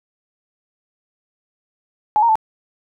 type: tone with pitch steps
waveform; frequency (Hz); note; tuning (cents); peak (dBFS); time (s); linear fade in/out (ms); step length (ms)
sine; 848 / 930 / 877; G#5 / A#5 / A5; +36 / -4 / -6; -11; 2.16-2.355; 0; 65
effects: none